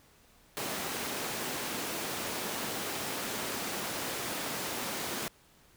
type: high-pass noise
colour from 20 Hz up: pink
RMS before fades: -36 dBFS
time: 0.57-5.28 s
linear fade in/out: 0 ms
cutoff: 210 Hz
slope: 12 dB/octave
effects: pink hiss -62 dBFS RMS until 5.76 s